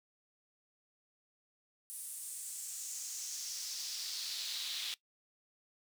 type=noise with high-pass filter sweep; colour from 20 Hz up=brown; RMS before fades=-42 dBFS; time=1.9-4.94 s; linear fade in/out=0 ms; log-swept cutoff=10000 to 3500 Hz; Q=2.9; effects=noise-tail reverb RT60 0.1 s tail -19 dB re dry